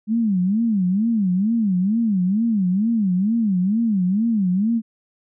sine tone with vibrato, 204.6 Hz, G#3, 26 cents flat, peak -16 dBFS, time 0.07-4.82 s, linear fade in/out 50 ms, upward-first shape sine, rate 2.2 Hz, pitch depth 230 cents each way, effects none

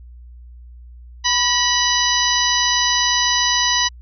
harmonic tone with a mistuned harmonic, 987.8 Hz, B5, in tune, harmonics 1 / 2 / 3 / 4 / 5 / 6, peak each -22 / -22 / -22 / -22 / -22 / -22 dBFS, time 1.24-3.89 s, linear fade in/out 20 ms, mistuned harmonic 2, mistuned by -45 cents, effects added 60 Hz sine -37 dBFS peak until 4.01 s

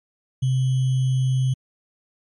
sine tone with sample-and-hold, 130 Hz, C3, 11 cents flat, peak -17 dBFS, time 0.42-1.54 s, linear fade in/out 10 ms, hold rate 3150 Hz, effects MP3 48 kbps

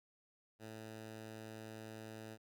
10% pulse tone, 110 Hz, A2, in tune, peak -40 dBFS, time 0.59-2.38 s, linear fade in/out 50 ms, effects none

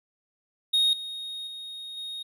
triangle tone with level steps, 3729 Hz, A#7, in tune, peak -18 / -32 / -35 / -32 dBFS, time 0.73-2.23 s, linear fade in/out 10 ms, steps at 0.93 / 1.47 / 1.97 s, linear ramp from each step 2 ms, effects none

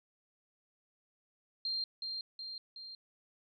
sine tone with echo, 4186 Hz, C8, in tune, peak -33 dBFS, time 1.65-1.84 s, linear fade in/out 2 ms, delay 370 ms, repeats 3, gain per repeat -4 dB, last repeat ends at 2.95 s, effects none

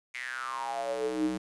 square tone with high-pass filter sweep, 62.9 Hz, B1, 32 cents sharp, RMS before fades -33 dBFS, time 0.14-1.38 s, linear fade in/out 10 ms, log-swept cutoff 2200 to 240 Hz, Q 8.8, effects resampled to 24000 Hz + 10-bit

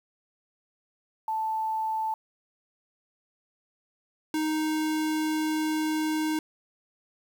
sine / square tone pair in turn, 880 / 311.1 Hz, A5 / D#4, 0 / 0 cents, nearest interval octave + tritone, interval 1800 cents, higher first, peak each -26 dBFS, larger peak neither, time 1.28-2.14 / 4.34-6.39 s, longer second, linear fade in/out 2 ms, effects 9-bit

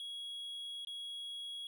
triangle tone with dropouts, 3323 Hz, G#7, in tune, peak -40 dBFS, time 0-1.67 s, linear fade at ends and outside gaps 1 ms, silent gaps 0.849-0.871 s, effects none

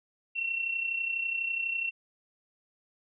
sine tone with amplitude modulation, 2716 Hz, F7, 49 cents flat, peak -26 dBFS, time 0.35-1.91 s, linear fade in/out 20 ms, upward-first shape sine, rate 32.1 Hz, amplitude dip 60%, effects none

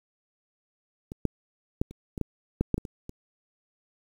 clicks, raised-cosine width 3 ms, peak -23 / -11 / -11 / -30 / -21 / -15 / -10 / -10 / -17 / -24 / -25 dBFS, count 11, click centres 1.119 / 1.253 / 1.815 / 1.91 / 2.178 / 2.213 / 2.61 / 2.743 / 2.78 / 2.852 / 3.094 s, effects 8-bit

